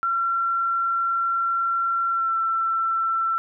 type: tone with pitch glide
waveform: sine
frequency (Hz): 1362 to 1341.7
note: F6 to E6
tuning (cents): -44 to +30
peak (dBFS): -20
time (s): 0.03-3.38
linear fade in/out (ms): 0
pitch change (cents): -26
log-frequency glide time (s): 2.09-2.35
effects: none